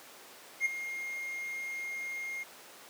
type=tone with ADSR envelope; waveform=triangle; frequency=2131 Hz; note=C7; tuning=31 cents sharp; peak=-22 dBFS; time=0.6-2.44 s; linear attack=53 ms; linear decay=18 ms; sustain=-12 dB; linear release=18 ms; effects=pink hiss -51 dBFS RMS until 2.89 s + high-pass 400 Hz 12 dB/octave